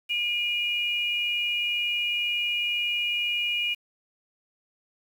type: tone pair together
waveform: sine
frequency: 2422 / 2880 Hz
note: D#7 / F#7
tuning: -47 / -47 cents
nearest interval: minor third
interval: 300 cents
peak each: -27 dBFS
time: 0.09-3.75 s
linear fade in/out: 20 ms
effects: 8-bit

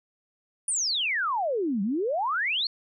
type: exponential two-way sweep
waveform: sine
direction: down then up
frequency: 9760 to 187.3 to 4497 Hz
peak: -24 dBFS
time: 0.68-2.67 s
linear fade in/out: 2 ms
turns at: 1.82 s
effects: none

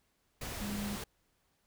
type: tone in noise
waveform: sine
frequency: 204.7 Hz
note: G#3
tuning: 25 cents flat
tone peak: -36 dBFS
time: 0.61-0.96 s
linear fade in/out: 5 ms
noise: pink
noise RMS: -41 dBFS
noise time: 0.41-1.04 s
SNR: +2 dB
effects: pink hiss -75 dBFS RMS until 1.66 s

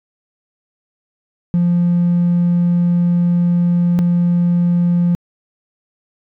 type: tone pair in turn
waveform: triangle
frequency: 174.2 / 174.2 Hz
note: F3 / F3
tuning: -4 / -4 cents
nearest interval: unison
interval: 0 cents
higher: neither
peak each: -8 dBFS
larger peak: neither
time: 1.54-3.99 / 3.99-5.15 s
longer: first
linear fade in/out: 0 ms
effects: tanh soft clip ceiling -7 dBFS

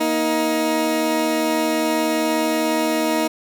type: tone pair together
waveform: 20% pulse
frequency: 235.7 / 315.1 Hz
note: A#3 / D#4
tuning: +19 / +22 cents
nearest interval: perfect fourth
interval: 503 cents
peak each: -19 / -14 dBFS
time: 0-3.28 s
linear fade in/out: 10 ms
effects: none

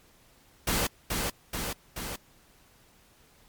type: noise with echo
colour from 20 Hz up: pink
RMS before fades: -27 dBFS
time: 0.67-0.87 s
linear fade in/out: 5 ms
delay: 430 ms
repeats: 3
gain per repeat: -3 dB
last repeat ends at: 2.16 s
effects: pink hiss -60 dBFS RMS until 3.48 s + MP3 96 kbps

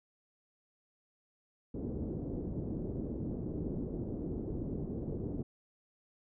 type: low-pass noise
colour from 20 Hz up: white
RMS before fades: -38 dBFS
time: 1.74-5.43 s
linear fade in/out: 10 ms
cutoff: 370 Hz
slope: 24 dB/octave
effects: none

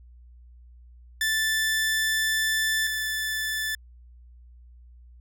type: tone pair in turn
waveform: sawtooth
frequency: 1760 / 1751.3 Hz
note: A6 / A6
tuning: 0 / -9 cents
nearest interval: unison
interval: 9 cents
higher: first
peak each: -19 / -23 dBFS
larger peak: first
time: 1.21-2.87 / 2.87-3.75 s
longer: first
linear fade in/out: 2 ms
effects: added 60 Hz sine -47 dBFS peak until 5.2 s

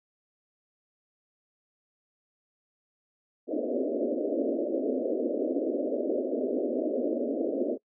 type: band-pass noise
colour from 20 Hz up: pink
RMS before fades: -29 dBFS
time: 3.47-7.78 s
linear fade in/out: 50 ms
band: 240 to 630 Hz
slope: 96 dB/octave
effects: noise-tail reverb RT60 0.1 s tail -24 dB re dry

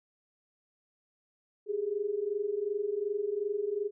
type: tone pair together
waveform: sine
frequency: 395.4 / 418.1 Hz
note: G4 / G#4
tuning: +15 / +12 cents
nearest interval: minor second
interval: 97 cents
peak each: -34 / -31 dBFS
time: 1.66-3.91 s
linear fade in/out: 50 ms
effects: none

